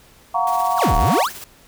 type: chord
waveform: sine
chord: Gb major seventh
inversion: third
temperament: equal with one note detuned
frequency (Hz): 698.5 / 740 / 932.3 / 1127.5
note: F5 / Gb5 / Bb5 / Db6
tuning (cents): 0 / 0 / 0 / +29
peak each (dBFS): -22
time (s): 0.34-1.23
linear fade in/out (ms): 10
type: noise with tremolo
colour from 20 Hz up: white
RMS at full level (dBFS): -34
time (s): 0.47-1.44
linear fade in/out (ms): 0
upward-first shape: sine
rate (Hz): 17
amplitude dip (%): 45
type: exponential two-way sweep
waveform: square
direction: down then up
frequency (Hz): 1918 to 30.87 to 1918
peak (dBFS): -17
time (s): 0.77-1.3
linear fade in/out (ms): 50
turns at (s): 0.96
effects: pink hiss -50 dBFS RMS until 1.67 s